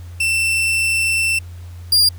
40% pulse tone pair in turn, 2682 / 4804 Hz, E7 / D8, +29 / +38 cents, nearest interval minor seventh, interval 1009 cents, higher second, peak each -14 / -9 dBFS, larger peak second, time 0.2-1.39 / 1.92-2.09 s, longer first, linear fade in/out 5 ms, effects added 87 Hz sine -31 dBFS peak until 2.18 s + pink hiss -49 dBFS RMS until 2.18 s

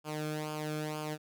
sawtooth tone with flanger, 152.9 Hz, D#3, 30 cents flat, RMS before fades -37 dBFS, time 0.04-1.18 s, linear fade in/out 50 ms, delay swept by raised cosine 0.51 to 1.06 ms, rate 2.1 Hz, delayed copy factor -0.75, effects none

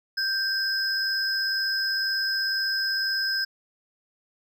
triangle tone pair together, 1571 / 5089 Hz, G6 / D#8, +3 / +38 cents, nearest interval octave + minor sixth, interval 2035 cents, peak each -25 dBFS, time 0.17-3.45 s, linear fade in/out 10 ms, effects none

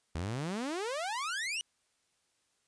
sawtooth exponential sweep, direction up, 75.6 to 2994 Hz, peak -30 dBFS, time 0.15-1.61 s, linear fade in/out 0 ms, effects white hiss -75 dBFS RMS until 2.67 s + resampled to 22050 Hz

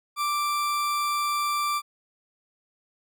40% pulse tone, 1174.7 Hz, D6, in tune, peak -23 dBFS, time 0.16-1.82 s, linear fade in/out 50 ms, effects none

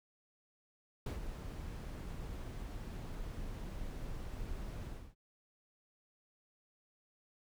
brown noise with ADSR envelope, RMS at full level -36 dBFS, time 1.06-5.15 s, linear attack 4 ms, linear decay 120 ms, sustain -7 dB, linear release 280 ms, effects none

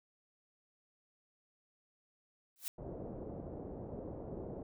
blue noise with exponential growth, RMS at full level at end -36 dBFS, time 2.56-2.68 s, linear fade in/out 0 ms, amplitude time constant 25 ms
white low-pass noise, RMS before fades -45 dBFS, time 2.78-4.63 s, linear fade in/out 5 ms, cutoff 560 Hz, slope 24 dB/octave
effects none

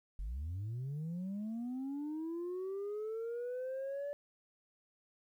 sine linear sweep, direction up, 43.08 to 580 Hz, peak -35 dBFS, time 0.19-4.13 s, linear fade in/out 0 ms, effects tanh soft clip ceiling -36 dBFS + 12-bit

